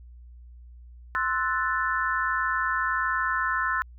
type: chord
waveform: sine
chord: F# half-diminished seventh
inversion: second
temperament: equal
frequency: 1046.5 / 1318.5 / 1480 / 1760 Hz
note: C6 / E6 / F#6 / A6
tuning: 0 / 0 / 0 / 0 cents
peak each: -29 dBFS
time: 1.15-3.82 s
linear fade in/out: 0 ms
effects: added 60 Hz sine -44 dBFS peak until 3.98 s